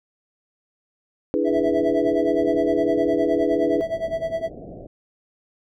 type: chord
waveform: sine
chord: E dominant seventh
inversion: third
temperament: equal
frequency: 293.7 / 329.6 / 415.3 / 493.9 Hz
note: D4 / E4 / G#4 / B4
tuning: 0 / 0 / 0 / 0 cents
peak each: -24 dBFS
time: 1.34-3.81 s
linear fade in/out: 0 ms
type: tone with tremolo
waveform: triangle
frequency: 657 Hz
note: E5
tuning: 6 cents flat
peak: -18 dBFS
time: 1.44-4.5 s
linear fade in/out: 50 ms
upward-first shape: sine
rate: 9.7 Hz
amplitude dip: 85%
type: low-pass noise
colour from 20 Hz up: white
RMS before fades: -38 dBFS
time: 1.47-4.87 s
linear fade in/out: 5 ms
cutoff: 690 Hz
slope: 96 dB/octave
effects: none